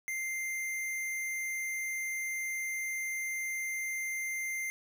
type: tone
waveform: square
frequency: 2093 Hz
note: C7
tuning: in tune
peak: -34 dBFS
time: 0.08-4.7 s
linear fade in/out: 0 ms
effects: none